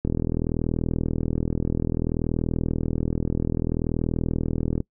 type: click train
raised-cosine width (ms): 3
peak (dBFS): -11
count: 194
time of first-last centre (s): 0.05-4.804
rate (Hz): 40.6
effects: noise-tail reverb RT60 0.1 s tail -25 dB re dry